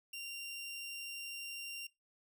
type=tone; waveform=sawtooth; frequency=2772 Hz; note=F7; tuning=14 cents flat; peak=-39 dBFS; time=0.13-1.87 s; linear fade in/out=5 ms; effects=noise-tail reverb RT60 0.2 s tail -21 dB re dry